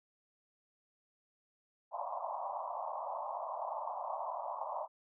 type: band-pass noise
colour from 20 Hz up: white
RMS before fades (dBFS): -40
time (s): 1.91-4.88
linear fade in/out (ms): 50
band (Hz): 580 to 1100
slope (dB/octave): 96
effects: none